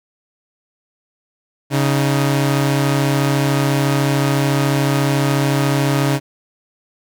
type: tone pair together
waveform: sawtooth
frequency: 138.59 / 311.1 Hz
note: C#3 / D#4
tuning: 0 / 0 cents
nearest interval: octave + major second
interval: 1400 cents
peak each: -11 / -17 dBFS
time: 1.7-6.2 s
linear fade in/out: 50 ms
effects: none